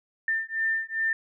sine beating tone pair, 1793 / 1795.5 Hz, A6 / A6, +32 / +35 cents, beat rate 2.5 Hz, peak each -28 dBFS, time 0.28-1.13 s, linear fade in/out 2 ms, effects none

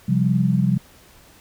sine chord, C suspended fourth, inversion none, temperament equal with one note detuned, 132.33 / 174.61 / 196 Hz, C3 / F3 / G3, +20 / 0 / 0 cents, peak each -20 dBFS, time 0.08-0.78 s, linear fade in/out 10 ms, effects pink hiss -50 dBFS RMS until 1.4 s

